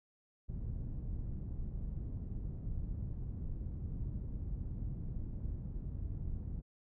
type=low-pass noise; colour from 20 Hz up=pink; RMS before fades=-40 dBFS; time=0.48-6.62 s; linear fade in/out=20 ms; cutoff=140 Hz; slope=12 dB/octave; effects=none